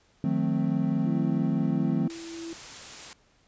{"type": "chord", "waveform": "triangle", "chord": "D# diminished seventh", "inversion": "none", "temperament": "equal with one note detuned", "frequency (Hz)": [155.56, 180.35, 220, 261.6], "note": ["D#3", "F#3", "A3", "C4"], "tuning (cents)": [0, -44, 0, 0], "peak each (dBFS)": -27, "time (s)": [0.24, 2.08], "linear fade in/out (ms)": 2}
{"type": "tone with tremolo", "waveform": "sine", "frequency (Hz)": 332, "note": "E4", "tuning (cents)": 12, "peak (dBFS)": -34, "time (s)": [1.06, 2.53], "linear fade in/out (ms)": 0, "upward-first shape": "sine", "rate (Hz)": 1.5, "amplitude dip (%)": 40}
{"type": "noise", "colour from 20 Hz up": "white", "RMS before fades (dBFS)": -42, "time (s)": [2.1, 3.13], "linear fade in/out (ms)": 0}
{"effects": ["pink hiss -64 dBFS RMS until 3.47 s", "resampled to 16000 Hz"]}